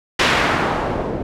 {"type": "noise with low-pass filter sweep", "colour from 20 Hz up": "white", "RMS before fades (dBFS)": -19, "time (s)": [0.19, 1.23], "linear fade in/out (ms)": 5, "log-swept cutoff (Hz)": [2900, 380], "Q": 0.92, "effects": []}